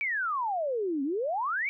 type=exponential two-way sweep; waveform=sine; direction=down then up; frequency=2356 to 264.5 to 2356 Hz; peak=-27 dBFS; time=0.01-1.69 s; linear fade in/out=0 ms; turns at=1.03 s; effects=none